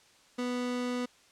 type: tone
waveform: 30% pulse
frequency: 246.9 Hz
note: B3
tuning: in tune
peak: -28 dBFS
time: 0.38-1.06 s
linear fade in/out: 10 ms
effects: white hiss -61 dBFS RMS until 1.31 s + low-pass 7000 Hz 12 dB/octave